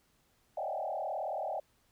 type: tone with frequency modulation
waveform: sine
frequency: 693 Hz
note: F5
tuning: 14 cents flat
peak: -33 dBFS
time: 0.57-1.6 s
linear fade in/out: 5 ms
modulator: 38.6 Hz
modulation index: 3.1
effects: pink hiss -71 dBFS RMS until 1.91 s